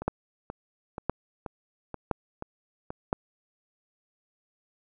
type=two click trains; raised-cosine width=1 ms; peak=-11 / -21 dBFS; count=4 / 7; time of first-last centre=0.08-3.129 / 0.02-2.905 s; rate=0.984 / 2.08 Hz; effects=none